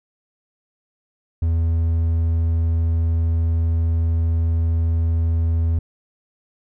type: tone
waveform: triangle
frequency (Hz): 82.41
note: E2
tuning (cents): 0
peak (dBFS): -14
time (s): 1.42-5.79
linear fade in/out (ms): 5
effects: none

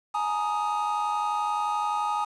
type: chord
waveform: triangle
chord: Ab suspended second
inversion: none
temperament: equal with one note detuned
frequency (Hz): 840.7 / 932.3 / 1244.5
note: Ab5 / Bb5 / Eb6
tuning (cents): +21 / 0 / 0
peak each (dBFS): -26 / -30 / -27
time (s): 0.14-2.25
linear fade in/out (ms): 10
effects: resampled to 22050 Hz + 8-bit

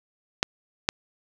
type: clicks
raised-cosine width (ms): 0.2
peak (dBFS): -3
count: 2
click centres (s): 0.429 / 0.889
effects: none

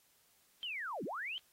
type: linear two-way sweep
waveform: sine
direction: down then up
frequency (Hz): 3174 to 151.4 to 3174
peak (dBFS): -38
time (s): 0.63-1.38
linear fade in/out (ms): 0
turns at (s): 1.04
effects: white hiss -70 dBFS RMS until 1.52 s + AAC 48 kbps

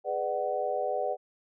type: chord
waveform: sine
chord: G# half-diminished seventh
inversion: none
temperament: just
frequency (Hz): 415.3 / 498.4 / 598 / 747.5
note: G#4 / B4 / D5 / F#5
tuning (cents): 0 / +16 / +31 / +17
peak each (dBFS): -36 / -33 / -32 / -32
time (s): 0.04-1.17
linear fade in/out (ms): 50
effects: none

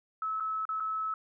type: tone with dropouts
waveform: sine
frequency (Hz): 1298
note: E6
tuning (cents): -27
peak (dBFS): -30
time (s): 0.22-1.14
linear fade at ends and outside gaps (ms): 2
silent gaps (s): 0.4-0.405 / 0.653-0.69 / 0.8-0.804
effects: none

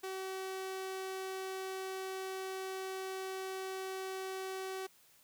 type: tone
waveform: sawtooth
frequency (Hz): 380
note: F#4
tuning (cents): +46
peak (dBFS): -35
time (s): 0.03-4.87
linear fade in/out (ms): 10
effects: white hiss -65 dBFS RMS until 5.23 s

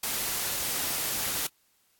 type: noise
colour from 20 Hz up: white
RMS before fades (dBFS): -30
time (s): 0.03-1.47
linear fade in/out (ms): 5
effects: white hiss -68 dBFS RMS until 1.99 s + AAC 64 kbps

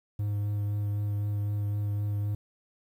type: tone with vibrato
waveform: triangle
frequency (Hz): 103.1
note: G#2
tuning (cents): -12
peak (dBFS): -25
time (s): 0.19-2.35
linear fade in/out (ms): 5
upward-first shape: triangle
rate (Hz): 3.9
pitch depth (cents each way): 14
effects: 10-bit

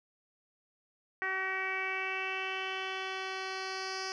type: tone with low-pass filter sweep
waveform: 10% pulse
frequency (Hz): 379.8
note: F#4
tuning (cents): +45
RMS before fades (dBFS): -36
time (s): 1.22-4.12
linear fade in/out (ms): 0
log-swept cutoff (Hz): 1900 to 5000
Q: 4.5
effects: none

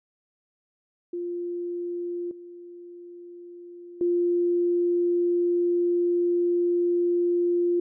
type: tone with level steps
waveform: sine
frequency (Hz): 349.2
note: F4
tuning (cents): 0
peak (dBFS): -28 / -40 / -20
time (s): 1.13-7.8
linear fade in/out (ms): 5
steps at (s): 2.31 / 4.01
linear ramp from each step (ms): 2
effects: none

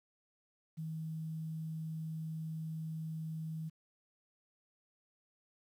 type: tone with quantisation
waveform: sine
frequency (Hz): 159.3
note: D#3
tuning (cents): +41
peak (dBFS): -38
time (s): 0.77-3.7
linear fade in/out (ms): 20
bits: 11
effects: none

